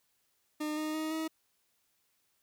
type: tone with pitch steps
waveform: 40% pulse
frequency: 303.8 / 308.6 / 313.4 / 318.4 Hz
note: D#4 / D#4 / D#4 / D#4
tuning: -41 / -14 / +13 / +40 cents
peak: -32 dBFS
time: 0.6-1.28 s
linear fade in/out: 10 ms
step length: 170 ms
effects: white hiss -75 dBFS RMS until 2.42 s